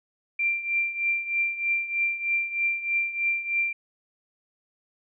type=tone with tremolo; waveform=sine; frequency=2366 Hz; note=D7; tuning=12 cents sharp; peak=-20 dBFS; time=0.39-3.73 s; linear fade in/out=5 ms; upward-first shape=triangle; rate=3.2 Hz; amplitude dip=80%; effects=none